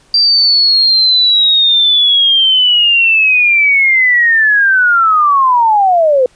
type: linear sweep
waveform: sine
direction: down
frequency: 4717 to 490.7 Hz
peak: -6 dBFS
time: 0.14-6.26 s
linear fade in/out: 2 ms
effects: pink hiss -49 dBFS RMS until 6.35 s + resampled to 22050 Hz